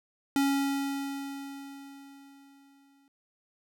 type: tone with exponential decay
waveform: square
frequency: 277.2 Hz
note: C#4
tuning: in tune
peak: -23 dBFS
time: 0.36-3.08 s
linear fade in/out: 1 ms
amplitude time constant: 590 ms
effects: none